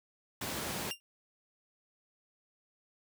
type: noise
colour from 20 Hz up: pink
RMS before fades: -37 dBFS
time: 0.41-0.91 s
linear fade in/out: 5 ms
type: tone with exponential decay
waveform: sawtooth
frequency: 2794 Hz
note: F7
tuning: in tune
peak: -28 dBFS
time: 0.91-1 s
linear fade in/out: 0 ms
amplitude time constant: 19 ms
effects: high-pass 100 Hz 12 dB/octave